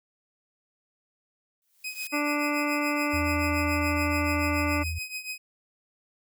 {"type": "noise with exponential growth", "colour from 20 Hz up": "blue", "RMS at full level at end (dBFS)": -37, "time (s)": [1.62, 2.07], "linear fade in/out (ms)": 0, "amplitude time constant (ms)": 96}
{"type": "tone with tremolo", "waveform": "sawtooth", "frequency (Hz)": 2516, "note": "D#7", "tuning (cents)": 19, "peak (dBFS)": -27, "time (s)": [1.84, 5.38], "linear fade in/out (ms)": 5, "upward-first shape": "triangle", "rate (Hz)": 7, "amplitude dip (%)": 85}
{"type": "harmonic tone", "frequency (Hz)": 293.7, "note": "D4", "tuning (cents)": 0, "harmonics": [1, 2, 3, 4, 5, 7, 8, 9], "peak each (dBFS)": [-28, -33, -36, -33, -38, -33, -38, -37], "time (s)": [2.12, 4.84], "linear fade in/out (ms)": 20}
{"type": "tone", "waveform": "sine", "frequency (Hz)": 82.1, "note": "E2", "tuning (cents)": -6, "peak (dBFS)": -29, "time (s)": [3.13, 4.99], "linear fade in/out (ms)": 10}
{"effects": []}